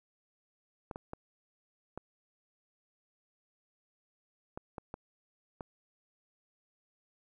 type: clicks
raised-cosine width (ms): 1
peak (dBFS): -26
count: 8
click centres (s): 0.912 / 0.959 / 1.134 / 1.976 / 4.575 / 4.782 / 4.941 / 5.608
effects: 11-bit